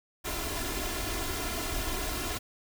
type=noise with comb filter; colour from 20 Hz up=pink; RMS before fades=-33 dBFS; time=0.24-2.39 s; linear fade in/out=20 ms; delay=2.9 ms; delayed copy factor=+0.75; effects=none